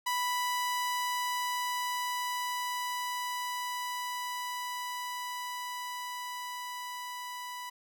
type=tone with level ramp; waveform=sawtooth; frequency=987.8 Hz; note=B5; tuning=in tune; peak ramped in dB=-25 to -35 dBFS; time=0.06-7.7 s; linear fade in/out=10 ms; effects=none